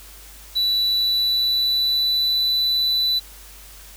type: tone with pitch glide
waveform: triangle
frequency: 3951 to 3981 Hz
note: B7 to B7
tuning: 0 to +13 cents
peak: -16 dBFS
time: 0.55-3.2 s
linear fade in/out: 20 ms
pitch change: +13 cents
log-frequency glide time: 0.71-2.43 s
effects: added 50 Hz sine -44 dBFS peak until 3.96 s + white hiss -44 dBFS RMS until 3.96 s